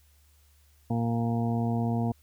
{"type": "harmonic tone", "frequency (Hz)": 116.54, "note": "A#2", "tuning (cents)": 0, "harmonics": [1, 2, 3, 4, 6, 7, 8], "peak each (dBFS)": [-28, -28, -41, -38, -36, -42, -44], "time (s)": [0.9, 2.12], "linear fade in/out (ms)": 5, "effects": ["added 73 Hz sine -59 dBFS peak until 2.22 s", "white hiss -66 dBFS RMS until 2.22 s"]}